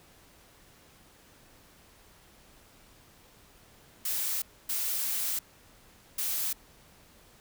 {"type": "noise bursts at uneven times", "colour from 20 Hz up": "blue", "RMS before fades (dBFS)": -31, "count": 3, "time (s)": [[4.05, 4.42], [4.69, 5.39], [6.18, 6.53]], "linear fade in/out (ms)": 5, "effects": ["pink hiss -58 dBFS RMS until 7.4 s"]}